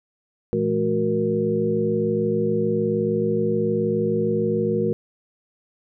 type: tone cluster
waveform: sine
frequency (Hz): 114.8 / 167.2 / 214 / 368.3 / 467.1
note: A#2 / E3 / A3 / F#4 / A#4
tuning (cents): -26 / +25 / -48 / -8 / +3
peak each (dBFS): -30 / -29 / -25 / -24 / -23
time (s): 0.53-4.93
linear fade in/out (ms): 0
effects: none